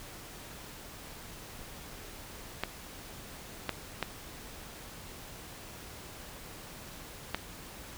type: clicks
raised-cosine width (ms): 0.3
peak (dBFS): -14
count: 4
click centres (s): 2.636 / 3.693 / 4.027 / 7.346
effects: pink hiss -47 dBFS RMS until 7.97 s